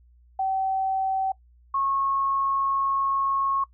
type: tone pair in turn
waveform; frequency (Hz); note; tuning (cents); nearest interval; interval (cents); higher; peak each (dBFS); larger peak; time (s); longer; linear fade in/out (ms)
sine; 767 / 1093.2; G5 / C#6; -38 / -24; tritone; 614; second; -22; neither; 0.39-1.32 / 1.74-3.64; second; 5
effects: noise-tail reverb RT60 0.1 s tail -20 dB re dry + added 60 Hz sine -53 dBFS peak until 3.73 s